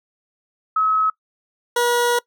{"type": "tone pair in turn", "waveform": ["sine", "20% pulse"], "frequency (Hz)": [1284, 481], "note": ["E6", "B4"], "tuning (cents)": [-46, -46], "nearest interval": "octave + perfect fourth", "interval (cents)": 1700, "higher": "first", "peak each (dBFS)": [-15, -11], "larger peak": "second", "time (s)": [[0.76, 1.1], [1.76, 2.19]], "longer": "second", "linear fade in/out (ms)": 5, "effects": ["noise-tail reverb RT60 0.1 s tail -22 dB re dry"]}